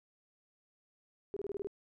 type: tone bursts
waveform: sine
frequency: 401.2 Hz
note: G4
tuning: 40 cents sharp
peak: -35 dBFS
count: 7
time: 1.34-1.671 s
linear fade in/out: 0 ms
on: 25 ms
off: 26 ms
effects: none